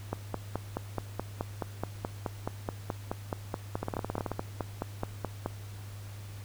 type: two click trains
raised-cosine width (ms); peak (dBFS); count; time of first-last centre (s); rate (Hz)
1; -18 / -17; 10 / 26; 3.83-4.316 / 0.13-5.46; 18.5 / 4.69
effects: added 101 Hz sine -41 dBFS peak until 6.44 s + pink hiss -52 dBFS RMS until 6.44 s